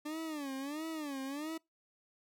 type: tone with vibrato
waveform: 40% pulse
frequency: 293.7 Hz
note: D4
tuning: in tune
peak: -37 dBFS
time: 0.05-1.58 s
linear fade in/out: 10 ms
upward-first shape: sine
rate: 1.5 Hz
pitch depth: 170 cents each way
effects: noise-tail reverb RT60 0.2 s tail -25 dB re dry